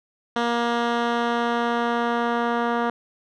10% pulse tone with low-pass filter sweep, 236.2 Hz, A#3, 23 cents sharp, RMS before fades -23 dBFS, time 0.36-2.9 s, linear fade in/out 2 ms, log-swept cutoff 3600 to 1800 Hz, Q 0.83, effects none

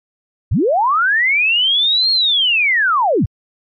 sine linear two-way sweep, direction up then down, 57.3 to 4300 to 57.3 Hz, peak -11 dBFS, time 0.51-3.26 s, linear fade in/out 10 ms, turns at 2.11 s, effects MP3 32 kbps

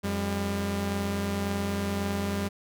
sawtooth tone pair together, 89.3 / 200.5 Hz, F2 / G3, +39 / +39 cents, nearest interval octave + major second, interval 1400 cents, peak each -28 / -25 dBFS, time 0.03-2.49 s, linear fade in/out 20 ms, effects none

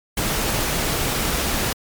pink noise, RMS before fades -22 dBFS, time 0.17-1.73 s, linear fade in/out 5 ms, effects MP3 96 kbps

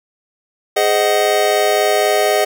square chord, Ab dominant seventh, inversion none, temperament just, 415.3 / 519.1 / 623 / 747.5 Hz, Ab4 / C5 / Eb5 / Gb5, 0 / -14 / +2 / +17 cents, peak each -18 / -23 / -17 / -19 dBFS, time 0.76-2.45 s, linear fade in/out 10 ms, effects none

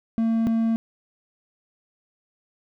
triangle tone pair in turn, 226.4 / 226.4 Hz, A3 / A3, +50 / +50 cents, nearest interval unison, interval 0 cents, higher neither, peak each -17 dBFS, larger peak neither, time 0.18-0.47 / 0.47-0.76 s, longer neither, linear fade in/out 0 ms, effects none

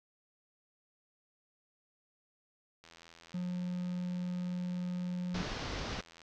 click train, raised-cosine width 0.2 ms, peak -37 dBFS, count 283, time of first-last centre 2.84-6.217 s, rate 83.5 Hz
triangle tone, 179.2 Hz, F3, 45 cents sharp, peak -32 dBFS, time 3.34-5.42 s, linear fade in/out 5 ms
pink low-pass noise, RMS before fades -39 dBFS, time 5.34-6.01 s, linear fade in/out 5 ms, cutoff 5900 Hz, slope 48 dB/octave
effects none

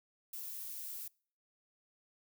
violet noise, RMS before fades -44 dBFS, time 0.33-1.08 s, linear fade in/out 5 ms, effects noise-tail reverb RT60 0.5 s tail -26 dB re dry

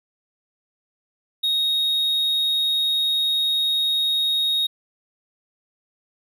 triangle tone, 3750 Hz, A#7, 10 cents sharp, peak -17 dBFS, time 1.43-4.67 s, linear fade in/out 10 ms, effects none

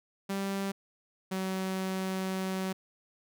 sawtooth tone pair in turn, 196 / 188.97 Hz, G3 / F#3, 0 / +37 cents, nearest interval minor second, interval 63 cents, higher first, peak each -27 dBFS, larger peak neither, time 0.29-0.72 / 1.31-2.73 s, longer second, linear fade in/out 10 ms, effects none

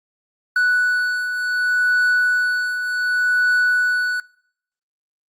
triangle beating tone pair, 1480 / 1480.67 Hz, F#6 / F#6, 0 / +1 cents, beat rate 0.67 Hz, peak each -23 / -15 dBFS, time 0.56-4.2 s, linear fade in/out 2 ms, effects noise-tail reverb RT60 0.7 s tail -24 dB re dry + Opus 32 kbps

